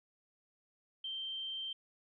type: tone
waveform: sine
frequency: 3136 Hz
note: G7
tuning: in tune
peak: -38 dBFS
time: 1.04-1.73 s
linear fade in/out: 5 ms
effects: none